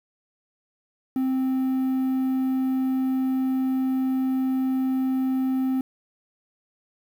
triangle tone with quantisation, 261.6 Hz, C4, in tune, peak -19 dBFS, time 1.16-5.81 s, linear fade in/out 2 ms, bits 8, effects none

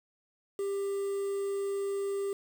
triangle tone with quantisation, 396.6 Hz, G4, 20 cents sharp, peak -28 dBFS, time 0.59-2.33 s, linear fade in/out 2 ms, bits 8, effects none

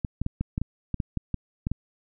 clicks, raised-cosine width 5 ms, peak -14 dBFS, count 12, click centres 0.048 / 0.216 / 0.264 / 0.41 / 0.579 / 0.616 / 0.943 / 1.002 / 1.173 / 1.343 / 1.669 / 1.716 s, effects none

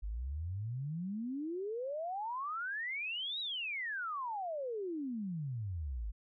sine exponential two-way sweep, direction up then down, 48.25 to 3936 to 48.25 Hz, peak -36 dBFS, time 0.02-6.12 s, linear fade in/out 20 ms, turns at 3.4 s, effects none

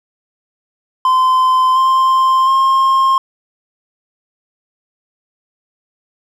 triangle tone with pitch steps, 1031 / 1048.4 / 1066.1 Hz, C6 / C6 / C6, -26 / +3 / +32 cents, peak -7 dBFS, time 1.05-3.18 s, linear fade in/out 2 ms, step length 710 ms, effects none

